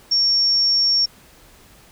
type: tone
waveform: sine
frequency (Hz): 5500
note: F8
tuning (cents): -27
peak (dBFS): -14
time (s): 0.11-1.06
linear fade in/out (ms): 10
effects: pink hiss -49 dBFS RMS until 1.91 s